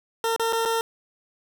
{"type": "tone with dropouts", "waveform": "20% pulse", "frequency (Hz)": 455.3, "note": "A#4", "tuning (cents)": -41, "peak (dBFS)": -17, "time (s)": [0.24, 0.81], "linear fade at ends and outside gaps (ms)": 1, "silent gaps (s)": [[0.363, 0.396], [0.526, 0.531], [0.652, 0.657]], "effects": []}